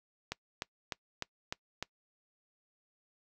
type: click train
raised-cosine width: 0.2 ms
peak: -18 dBFS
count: 6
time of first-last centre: 0.32-1.826 s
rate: 3.32 Hz
effects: noise-tail reverb RT60 0.1 s tail -23 dB re dry